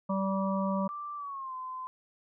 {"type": "harmonic tone", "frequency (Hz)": 193.5, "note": "G3", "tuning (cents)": -22, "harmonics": [1, 3, 5, 6], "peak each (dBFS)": [-29, -34, -36, -37], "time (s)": [0.09, 0.88], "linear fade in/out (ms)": 10}
{"type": "tone with pitch glide", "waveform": "sine", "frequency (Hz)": [1174.7, 1028.6], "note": ["D6", "C6"], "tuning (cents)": [0, -30], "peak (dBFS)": -36, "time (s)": [0.89, 1.87], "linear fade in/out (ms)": 0, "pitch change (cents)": -230, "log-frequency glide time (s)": [1.16, 1.54]}
{"effects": []}